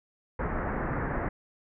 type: low-pass noise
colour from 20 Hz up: pink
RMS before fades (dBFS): -31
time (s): 0.39-1.29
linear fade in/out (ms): 5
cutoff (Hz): 1900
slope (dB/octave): 48
effects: none